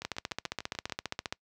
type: two click trains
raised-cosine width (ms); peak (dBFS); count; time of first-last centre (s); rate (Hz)
0.2; -15 / -22; 20 / 7; 0.05-1.325 / 0.02-0.897; 14.9 / 6.84
effects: noise-tail reverb RT60 0.1 s tail -25 dB re dry + high-pass 60 Hz 12 dB/octave